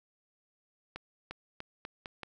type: accelerating click train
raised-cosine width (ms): 0.3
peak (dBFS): -24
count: 6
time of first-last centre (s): 0.96-2.233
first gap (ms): 350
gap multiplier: 0.84
effects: none